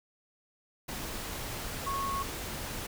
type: tone in noise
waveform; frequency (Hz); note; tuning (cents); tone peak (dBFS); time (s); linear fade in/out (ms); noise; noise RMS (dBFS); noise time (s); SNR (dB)
sine; 1100; C#6; -14; -31; 1.86-2.23; 10; pink; -38; 0.88-2.87; +4
effects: none